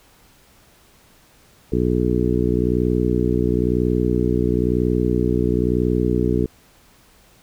harmonic tone, 61 Hz, B1, 21 cents flat, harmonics 1 / 2 / 3 / 4 / 5 / 6 / 7, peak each -24 / -24 / -24 / -24 / -24 / -24 / -24 dBFS, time 1.72-6.46 s, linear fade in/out 5 ms, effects pink hiss -53 dBFS RMS until 7.42 s

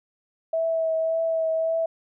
sine tone with vibrato, 650 Hz, E5, 24 cents flat, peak -21 dBFS, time 0.53-1.86 s, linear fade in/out 5 ms, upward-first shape triangle, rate 1.8 Hz, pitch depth 20 cents each way, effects none

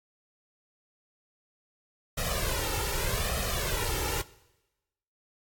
pink noise with flanger, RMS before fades -30 dBFS, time 2.17-4.22 s, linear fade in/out 10 ms, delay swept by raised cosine 1.6 to 2.25 ms, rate 0.82 Hz, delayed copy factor +0.9, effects noise-tail reverb RT60 1.0 s tail -20 dB re dry + AAC 64 kbps

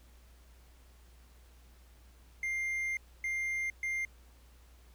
triangle tone bursts at uneven times, 2100 Hz, C7, 6 cents sharp, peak -30 dBFS, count 3, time 2.43-2.97 / 3.24-3.7 / 3.83-4.05 s, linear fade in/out 2 ms, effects added 60 Hz sine -56 dBFS peak until 4.94 s + pink hiss -65 dBFS RMS until 4.94 s

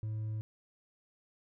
sine tone with hard clipping, 108.5 Hz, A2, 24 cents flat, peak -35 dBFS, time 0.03-0.41 s, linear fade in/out 0 ms, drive 2 dB, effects none

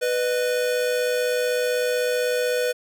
square tone pair together, 494.7 / 610.6 Hz, B4 / D#5, +3 / -33 cents, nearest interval major third, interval 364 cents, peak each -22 / -29 dBFS, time 0.01-2.73 s, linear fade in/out 20 ms, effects none

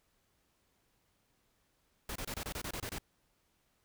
pink noise bursts, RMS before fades -40 dBFS, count 10, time 2.09-2.984 s, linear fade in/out 2 ms, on 66 ms, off 26 ms, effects pink hiss -75 dBFS RMS until 3.84 s

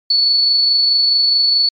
sine tone with amplitude modulation, 4435 Hz, C#8, in tune, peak -9 dBFS, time 0.1-1.69 s, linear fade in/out 5 ms, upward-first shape sine, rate 24.7 Hz, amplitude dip 25%, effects MP3 96 kbps

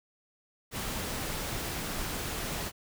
pink noise, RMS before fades -35 dBFS, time 0.71-2.72 s, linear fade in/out 50 ms, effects none

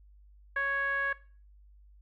10% pulse tone with low-pass filter, 554.4 Hz, C#5, in tune, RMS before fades -30 dBFS, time 0.56-1.13 s, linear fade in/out 5 ms, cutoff 1600 Hz, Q 6.1, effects noise-tail reverb RT60 0.4 s tail -18 dB re dry + added 50 Hz sine -54 dBFS peak until 2.01 s

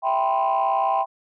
sine chord, C major seventh, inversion first, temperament equal, 659.3 / 784 / 987.8 / 1046.5 Hz, E5 / G5 / B5 / C6, 0 / 0 / 0 / 0 cents, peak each -25 / -20 / -25 / -24 dBFS, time 0.02-1.06 s, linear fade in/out 50 ms, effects tanh soft clip ceiling -13 dBFS

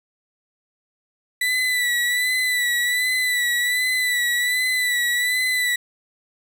35% pulse tone with vibrato, 1975.5 Hz, B6, in tune, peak -17 dBFS, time 1.41-5.76 s, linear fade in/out 5 ms, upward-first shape sine, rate 1.3 Hz, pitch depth 40 cents each way, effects 8-bit

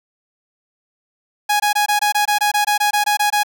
sawtooth tone bursts, 830.6 Hz, G#5, in tune, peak -10 dBFS, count 15, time 1.49-3.434 s, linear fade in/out 10 ms, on 110 ms, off 21 ms, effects none

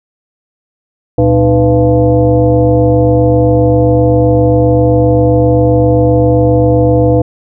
sine tone with frequency modulation, 307.3 Hz, D#4, 21 cents flat, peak -5 dBFS, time 1.18-7.22 s, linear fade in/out 5 ms, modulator 189 Hz, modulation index 1.6, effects none

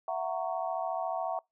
sine chord, F# dominant seventh, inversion third, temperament just, 666 / 740 / 925 / 1110 Hz, E5 / F#5 / A#5 / C#6, +18 / 0 / -14 / +2 cents, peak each -34 / -34 / -39 / -40 dBFS, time 0.08-1.39 s, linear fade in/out 2 ms, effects noise-tail reverb RT60 0.2 s tail -26 dB re dry

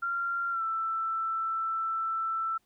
sine tone with pitch glide, 1382 to 1329.5 Hz, F6 to E6, -19 to +14 cents, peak -28 dBFS, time 0.02-2.58 s, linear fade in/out 10 ms, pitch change -67 cents, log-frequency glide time 0.51-0.63 s, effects pink hiss -72 dBFS RMS until 2.65 s

